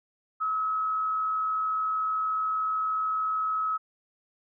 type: tone with frequency modulation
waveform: sine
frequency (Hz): 1285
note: E6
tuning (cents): -45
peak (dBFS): -25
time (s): 0.4-3.78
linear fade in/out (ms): 20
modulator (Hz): 93.5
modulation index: 0.24
effects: none